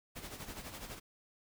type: noise with tremolo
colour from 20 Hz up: pink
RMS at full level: -44 dBFS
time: 0.15-1 s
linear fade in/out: 20 ms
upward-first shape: sine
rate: 12 Hz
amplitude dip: 60%
effects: none